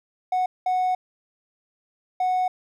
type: tone bursts at uneven times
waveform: triangle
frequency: 737 Hz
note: F#5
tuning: 7 cents flat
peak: -17 dBFS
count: 3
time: 0.32-0.46 / 0.66-0.95 / 2.2-2.48 s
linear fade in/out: 5 ms
effects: tanh soft clip ceiling -14 dBFS